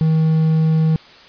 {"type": "tone with quantisation", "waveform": "triangle", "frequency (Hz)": 159, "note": "D#3", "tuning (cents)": 38, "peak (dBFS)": -10, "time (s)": [0.01, 0.96], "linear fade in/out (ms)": 0, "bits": 6, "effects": ["white hiss -43 dBFS RMS until 1.28 s", "resampled to 11025 Hz"]}